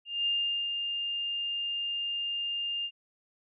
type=tone with ADSR envelope; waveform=sine; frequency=2808 Hz; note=F7; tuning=9 cents sharp; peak=-25 dBFS; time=0.05-2.91 s; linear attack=210 ms; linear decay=420 ms; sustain=-5 dB; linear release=62 ms; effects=none